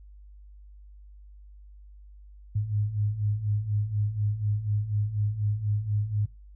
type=beating tone pair; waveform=sine; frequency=101.8 / 105.9 Hz; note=G#2 / G#2; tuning=-34 / +34 cents; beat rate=4.1 Hz; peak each=-31 / -26 dBFS; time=2.55-6.26 s; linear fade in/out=10 ms; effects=noise-tail reverb RT60 0.2 s tail -20 dB re dry + added 50 Hz sine -46 dBFS peak until 6.55 s

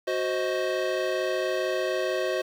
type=chord; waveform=square; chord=C diminished; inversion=second; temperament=equal with one note detuned; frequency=370 / 523.3 / 627.7 Hz; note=Gb4 / C5 / Eb5; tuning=0 / 0 / +15 cents; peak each=-30 dBFS; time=0.07-2.42 s; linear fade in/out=10 ms; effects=low-pass 5000 Hz 12 dB/octave + 8-bit

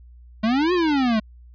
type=exponential two-way sweep; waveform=square; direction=up then down; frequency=210 to 370 to 210 Hz; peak=-18 dBFS; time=0.43-1.2 s; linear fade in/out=10 ms; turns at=0.73 s; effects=added 60 Hz sine -43 dBFS peak until 1.54 s + resampled to 11025 Hz

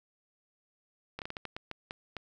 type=slowing click train; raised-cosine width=0.3 ms; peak=-22 dBFS; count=10; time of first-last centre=1.19-2.167 s; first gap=28 ms; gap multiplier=1.32; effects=none

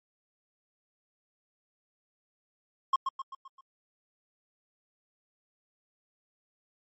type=tone with echo; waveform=triangle; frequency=1073 Hz; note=C6; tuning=43 cents sharp; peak=-19 dBFS; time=2.93-2.96 s; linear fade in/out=5 ms; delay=130 ms; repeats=5; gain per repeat=-6 dB; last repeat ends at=3.61 s; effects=MP3 32 kbps

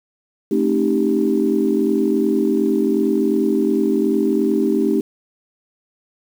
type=chord; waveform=sine; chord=A half-diminished seventh; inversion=none; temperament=equal with one note detuned; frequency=220 / 268.4 / 311.1 / 392 Hz; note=A3 / C4 / Eb4 / G4; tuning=0 / +44 / 0 / 0 cents; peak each=-20 / -21 / -19 / -19 dBFS; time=0.51-5.01 s; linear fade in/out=5 ms; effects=tanh soft clip ceiling -4 dBFS + 7-bit

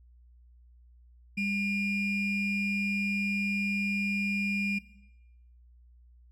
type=ring-modulated tone; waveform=triangle; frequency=1300 Hz; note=E6; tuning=24 cents flat; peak=-23 dBFS; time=1.37-4.79 s; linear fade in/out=10 ms; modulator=1100 Hz; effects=noise-tail reverb RT60 0.9 s tail -17 dB re dry + added 60 Hz sine -54 dBFS peak until 6.31 s

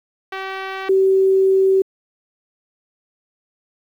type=tone pair in turn; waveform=5% pulse / sine; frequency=383.5 / 383.5 Hz; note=G4 / G4; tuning=-38 / -38 cents; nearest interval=unison; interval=0 cents; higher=neither; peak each=-11 dBFS; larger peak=neither; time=0.32-0.89 / 0.89-1.82 s; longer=second; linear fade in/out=5 ms; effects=low-pass 2000 Hz 12 dB/octave + 8-bit

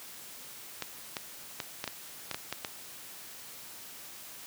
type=clicks; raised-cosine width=0.2 ms; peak=-16 dBFS; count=9; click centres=0.823 / 1.168 / 1.602 / 1.841 / 1.877 / 2.313 / 2.345 / 2.526 / 2.648 s; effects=white hiss -47 dBFS RMS until 4.46 s + high-pass 80 Hz 12 dB/octave

